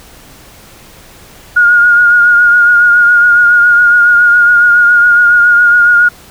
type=tone with vibrato; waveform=sine; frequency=1430 Hz; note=F6; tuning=41 cents sharp; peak=-3 dBFS; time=1.56-6.09 s; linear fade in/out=10 ms; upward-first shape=triangle; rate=7.2 Hz; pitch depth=35 cents each way; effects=pink hiss -37 dBFS RMS until 6.3 s